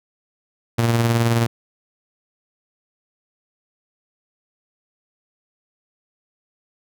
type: tone with tremolo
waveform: sawtooth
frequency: 116.54 Hz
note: A#2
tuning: in tune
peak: -10 dBFS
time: 0.78-1.47 s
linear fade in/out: 10 ms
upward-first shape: sine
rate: 19 Hz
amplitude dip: 40%
effects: none